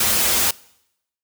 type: noise with comb filter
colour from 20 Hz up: white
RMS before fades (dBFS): -18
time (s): 0-0.51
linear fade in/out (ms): 5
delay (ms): 6.9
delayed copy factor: -0.8
effects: noise-tail reverb RT60 0.8 s tail -23 dB re dry